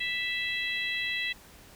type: harmonic tone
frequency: 659.3 Hz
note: E5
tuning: in tune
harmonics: 3 / 4 / 5 / 6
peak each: -32 / -34 / -36 / -38 dBFS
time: 0-1.33 s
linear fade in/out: 10 ms
effects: pink hiss -53 dBFS RMS until 1.75 s